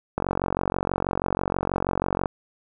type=click train; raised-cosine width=1 ms; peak=-9 dBFS; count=97; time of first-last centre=0.18-2.258 s; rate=46.2 Hz; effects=none